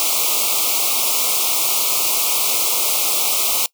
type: band-stop noise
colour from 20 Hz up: white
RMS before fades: -18 dBFS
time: 0-3.66 s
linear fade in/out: 0 ms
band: 1300 to 2200 Hz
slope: 96 dB/octave
effects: noise-tail reverb RT60 0.1 s tail -22 dB re dry + high-pass 400 Hz 12 dB/octave